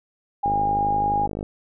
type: tone with pitch glide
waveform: sine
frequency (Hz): 812 to 818.1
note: G#5 to G#5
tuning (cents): -39 to -26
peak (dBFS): -19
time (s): 0.43-1.27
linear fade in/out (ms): 10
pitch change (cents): +13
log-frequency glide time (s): 0.78-1.06
type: click train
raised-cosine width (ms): 2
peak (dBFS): -16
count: 51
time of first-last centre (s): 0.46-1.429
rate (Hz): 51.6
effects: none